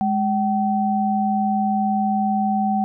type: tone pair together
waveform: sine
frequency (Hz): 207.7 / 765.4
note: G#3 / G5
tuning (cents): 0 / -42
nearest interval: octave + major seventh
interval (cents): 2258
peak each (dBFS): -20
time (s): 0.01-2.84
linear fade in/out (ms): 0
effects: none